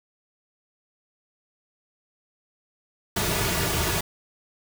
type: noise with comb filter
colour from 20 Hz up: pink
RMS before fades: -25 dBFS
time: 3.16-4.01 s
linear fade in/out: 5 ms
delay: 3.8 ms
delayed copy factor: -0.7
effects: none